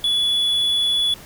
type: tone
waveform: triangle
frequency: 3417 Hz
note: G#7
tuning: 49 cents sharp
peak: -15 dBFS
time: 0.04-1.14 s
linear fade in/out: 2 ms
effects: pink hiss -42 dBFS RMS until 1.25 s